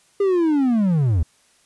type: linear sweep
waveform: triangle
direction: down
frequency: 407.1 to 72 Hz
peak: -13 dBFS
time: 0.2-1.23 s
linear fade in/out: 5 ms
effects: white hiss -58 dBFS RMS until 1.65 s + resampled to 24000 Hz